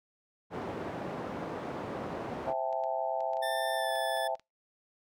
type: band-pass noise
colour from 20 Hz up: white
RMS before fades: -38 dBFS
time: 0.5-2.54 s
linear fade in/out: 50 ms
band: 120 to 680 Hz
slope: 12 dB/octave
type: chord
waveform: sine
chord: A minor seventh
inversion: first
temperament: just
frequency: 528 / 660 / 792 / 880 Hz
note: C5 / E5 / G5 / A5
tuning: +16 / +2 / +18 / 0 cents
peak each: -38 / -32 / -35 / -37 dBFS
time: 2.46-4.36 s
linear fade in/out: 20 ms
type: clicks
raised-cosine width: 0.2 ms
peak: -36 dBFS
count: 9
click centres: 2.728 / 2.838 / 3.206 / 3.334 / 3.37 / 3.956 / 4.172 / 4.353 / 4.396 s
type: tone with pitch glide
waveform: 25% pulse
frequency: 1782 to 1738.3 Hz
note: A6 to A6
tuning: +22 to -21 cents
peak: -32 dBFS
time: 3.42-4.28 s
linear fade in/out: 10 ms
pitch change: -43 cents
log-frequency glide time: 3.75-3.92 s
effects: noise-tail reverb RT60 0.2 s tail -26 dB re dry